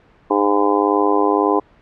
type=harmonic tone; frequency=101.8 Hz; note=G#2; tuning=34 cents flat; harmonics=3 / 4 / 5 / 6 / 7 / 8 / 9 / 10; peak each=-19 / -18 / -23 / -30 / -24 / -22 / -27 / -20 dBFS; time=0.3-1.6 s; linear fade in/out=10 ms; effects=pink hiss -51 dBFS RMS until 1.81 s + low-pass 2000 Hz 12 dB/octave